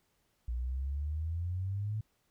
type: exponential sweep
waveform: sine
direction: up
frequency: 58.27 to 110 Hz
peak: -32 dBFS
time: 0.48-2.01 s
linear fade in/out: 5 ms
effects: pink hiss -75 dBFS RMS until 2.3 s